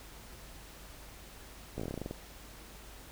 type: slowing click train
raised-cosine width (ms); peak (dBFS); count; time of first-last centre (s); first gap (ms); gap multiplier
2; -24; 12; 1.78-2.11; 16; 1.12
effects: added 50 Hz sine -53 dBFS peak until 3.11 s + pink hiss -52 dBFS RMS until 3.11 s